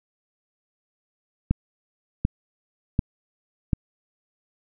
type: click train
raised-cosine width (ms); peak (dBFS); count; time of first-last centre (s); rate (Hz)
5; -7; 4; 1.51-3.732; 1.35
effects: none